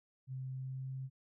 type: tone with pitch glide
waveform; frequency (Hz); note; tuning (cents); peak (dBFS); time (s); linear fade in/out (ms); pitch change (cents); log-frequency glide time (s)
sine; 130.81 to 132.25; C3 to C3; 0 to +19; -39; 0.27-1.1; 50; +19; 0.52-0.93
effects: none